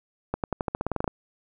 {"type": "accelerating click train", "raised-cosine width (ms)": 1, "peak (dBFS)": -12, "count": 13, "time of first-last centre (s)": [0.34, 1.078], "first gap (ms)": 98, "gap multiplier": 0.91, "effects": []}